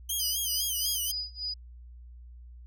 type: tone with vibrato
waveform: 5% pulse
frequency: 3100 Hz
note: G7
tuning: 20 cents flat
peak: -21 dBFS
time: 0.09-1.12 s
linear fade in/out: 10 ms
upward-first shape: sine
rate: 4 Hz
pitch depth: 100 cents each way
type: tone with tremolo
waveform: sine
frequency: 4942 Hz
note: D#8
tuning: 13 cents flat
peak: -30 dBFS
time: 0.19-1.54 s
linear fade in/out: 5 ms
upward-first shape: sine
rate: 3.3 Hz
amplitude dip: 95%
effects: added 60 Hz sine -45 dBFS peak until 2.66 s